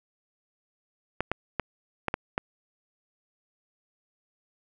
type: clicks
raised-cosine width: 0.5 ms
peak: -11 dBFS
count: 6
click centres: 1.206 / 1.316 / 1.597 / 2.083 / 2.141 / 2.379 s
effects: none